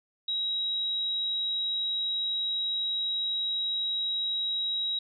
sine tone, 3838 Hz, A#7, 50 cents sharp, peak -27 dBFS, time 0.28-4.99 s, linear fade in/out 5 ms, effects none

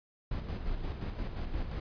brown noise with tremolo, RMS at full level -34 dBFS, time 0.31-1.8 s, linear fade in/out 5 ms, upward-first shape square, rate 5.7 Hz, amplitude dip 45%, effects resampled to 11025 Hz

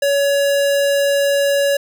square tone, 563 Hz, C#5, 27 cents sharp, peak -14 dBFS, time 0.02-1.77 s, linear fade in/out 5 ms, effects none

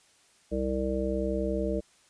harmonic tone, 65.41 Hz, C2, in tune, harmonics 1 / 3 / 5 / 7 / 9, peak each -33 / -33 / -33 / -33 / -33 dBFS, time 0.51-1.81 s, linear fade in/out 20 ms, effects white hiss -62 dBFS RMS until 2.09 s + resampled to 22050 Hz

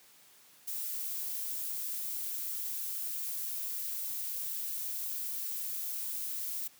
violet noise, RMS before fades -37 dBFS, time 0.67-6.68 s, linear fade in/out 10 ms, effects white hiss -60 dBFS RMS until 6.79 s + high-pass 100 Hz 12 dB/octave

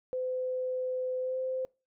sine tone with pitch glide, 510 to 518 Hz, C5 to C5, -44 to -17 cents, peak -30 dBFS, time 0.13-1.65 s, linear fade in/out 0 ms, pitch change +27 cents, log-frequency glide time 1.2-1.38 s, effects noise-tail reverb RT60 0.3 s tail -25 dB re dry

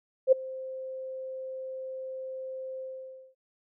sine tone with ADSR envelope, 523 Hz, C5, 1 cent flat, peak -13 dBFS, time 0.27-3.35 s, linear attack 51 ms, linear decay 10 ms, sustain -22 dB, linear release 550 ms, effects none

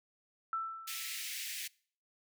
sine tone with exponential decay, 1329 Hz, E6, 14 cents sharp, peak -31 dBFS, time 0.53-1.32 s, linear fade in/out 1 ms, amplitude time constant 170 ms
pink high-pass noise, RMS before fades -41 dBFS, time 0.87-1.68 s, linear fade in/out 10 ms, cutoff 1900 Hz, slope 48 dB/octave
effects noise-tail reverb RT60 0.5 s tail -24 dB re dry

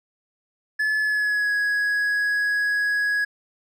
triangle tone with pitch glide, 1721 to 1667.2 Hz, A6 to G#6, -39 to +6 cents, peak -18 dBFS, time 0.79-3.25 s, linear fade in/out 10 ms, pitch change -55 cents, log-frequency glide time 0.99-1.52 s, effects none

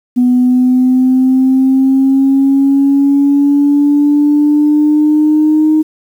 sine linear sweep, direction up, 246.9 to 311.1 Hz, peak -5 dBFS, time 0.16-5.83 s, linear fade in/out 20 ms, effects tanh soft clip ceiling -2 dBFS + 7-bit

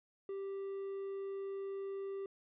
triangle tone, 392 Hz, G4, in tune, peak -37 dBFS, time 0.29-2.26 s, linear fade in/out 2 ms, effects resampled to 8000 Hz

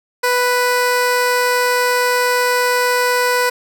15% pulse tone, 494.2 Hz, B4, 1 cent sharp, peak -7 dBFS, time 0.23-3.5 s, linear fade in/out 10 ms, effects none

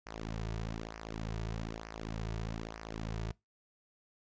sawtooth tone with flanger, 55 Hz, A1, in tune, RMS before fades -40 dBFS, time 0.06-3.32 s, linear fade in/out 10 ms, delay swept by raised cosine 0.26 to 3.86 ms, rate 1.1 Hz, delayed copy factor -0.8, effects noise-tail reverb RT60 0.2 s tail -23 dB re dry + resampled to 16000 Hz

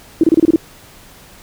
sine tone bursts, 324.4 Hz, E4, 28 cents flat, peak -6 dBFS, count 7, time 0.21-0.56 s, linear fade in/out 2 ms, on 26 ms, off 28 ms, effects pink hiss -42 dBFS RMS until 1.42 s

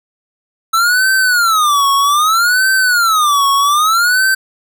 square tone with vibrato, 1308 Hz, E6, 14 cents flat, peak -10 dBFS, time 0.73-4.35 s, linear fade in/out 10 ms, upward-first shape sine, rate 0.63 Hz, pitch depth 290 cents each way, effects none

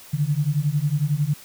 sine beating tone pair, 141.7 / 152.7 Hz, C#3 / D#3, +38 / -32 cents, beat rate 11 Hz, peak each -22 dBFS, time 0.13-1.34 s, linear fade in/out 10 ms, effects white hiss -45 dBFS RMS until 1.44 s

